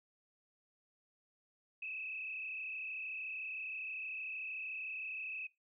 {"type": "tone with frequency modulation", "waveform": "sine", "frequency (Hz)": 2580, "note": "E7", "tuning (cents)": -38, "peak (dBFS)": -40, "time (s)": [1.82, 5.47], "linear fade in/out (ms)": 5, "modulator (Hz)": 33.1, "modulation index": 2.4, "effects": ["noise-tail reverb RT60 0.2 s tail -21 dB re dry"]}